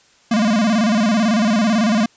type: tone with vibrato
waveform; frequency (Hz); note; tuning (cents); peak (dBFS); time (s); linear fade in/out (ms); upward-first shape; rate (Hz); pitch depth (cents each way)
square; 218.7; A3; -10; -14; 0.31-2.06; 5; square; 18; 110
effects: white hiss -53 dBFS RMS until 2.16 s + resampled to 16000 Hz